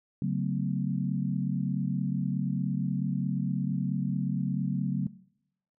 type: tone cluster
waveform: sine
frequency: 141.8 / 186.4 / 223.2 / 252.1 Hz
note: C#3 / F#3 / A3 / B3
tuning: +40 / +13 / +25 / +36 cents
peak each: -30 / -29 / -35 / -37 dBFS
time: 0.22-5.07 s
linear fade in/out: 2 ms
effects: noise-tail reverb RT60 0.8 s tail -21 dB re dry